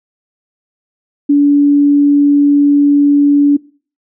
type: tone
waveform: sine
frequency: 287.1 Hz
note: D4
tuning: 39 cents flat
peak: -5 dBFS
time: 1.29-3.57 s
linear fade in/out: 10 ms
effects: noise-tail reverb RT60 0.4 s tail -21 dB re dry